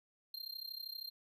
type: tone with amplitude modulation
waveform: square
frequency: 4186 Hz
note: C8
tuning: in tune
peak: -40 dBFS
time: 0.34-1.1 s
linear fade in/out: 2 ms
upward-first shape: sine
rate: 32.7 Hz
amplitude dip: 90%
effects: none